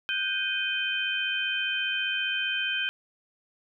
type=tone cluster; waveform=sine; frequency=1478 / 1573 / 2488 / 3102 Hz; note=F#6 / G6 / D#7 / G7; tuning=-2 / +6 / -1 / -19 cents; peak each=-37 / -31 / -31 / -30 dBFS; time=0.09-2.89 s; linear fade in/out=0 ms; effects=none